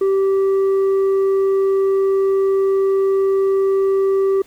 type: tone with tanh clipping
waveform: sine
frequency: 388.6 Hz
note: G4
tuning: 15 cents flat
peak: -14 dBFS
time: 0.01-4.42 s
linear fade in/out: 5 ms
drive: 4 dB
effects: pink hiss -50 dBFS RMS until 4.46 s